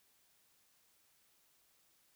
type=silence; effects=white hiss -72 dBFS RMS until 2.15 s